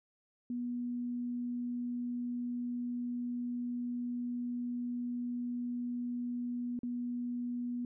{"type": "tone with dropouts", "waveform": "sine", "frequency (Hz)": 243.1, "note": "B3", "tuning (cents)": -27, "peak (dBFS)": -34, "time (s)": [0.5, 7.85], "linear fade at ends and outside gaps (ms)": 2, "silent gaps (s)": [6.791, 6.832], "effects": []}